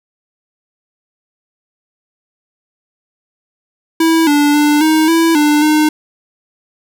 square tone with pitch steps, 326.3 / 291.5 / 295.7 / 314.1 / 329.9 / 297.3 / 305.4 Hz, E4 / D4 / D4 / D#4 / E4 / D4 / D#4, -18 / -13 / +12 / +16 / +1 / +21 / -32 cents, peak -9 dBFS, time 4-5.89 s, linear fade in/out 5 ms, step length 270 ms, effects none

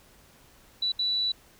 sine tone bursts at uneven times, 3951 Hz, B7, in tune, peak -24 dBFS, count 2, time 0.82-0.92 / 0.99-1.32 s, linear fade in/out 5 ms, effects pink hiss -57 dBFS RMS until 1.59 s

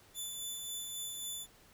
15% pulse tone with tremolo, 3499 Hz, A7, 10 cents flat, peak -31 dBFS, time 0.14-1.47 s, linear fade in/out 50 ms, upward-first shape sine, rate 3.7 Hz, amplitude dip 30%, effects pink hiss -62 dBFS RMS until 1.73 s

